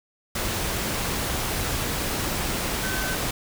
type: tone in noise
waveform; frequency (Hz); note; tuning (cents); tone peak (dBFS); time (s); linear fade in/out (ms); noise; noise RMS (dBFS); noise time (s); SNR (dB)
sine; 1529; G6; -44; -30; 2.83-3.15; 5; pink; -27; 0.35-3.31; -6
effects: none